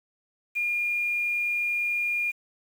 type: tone with quantisation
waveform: sine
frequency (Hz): 2417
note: D7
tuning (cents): +49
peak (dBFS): -24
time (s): 0.55-2.32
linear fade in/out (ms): 20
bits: 8
effects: none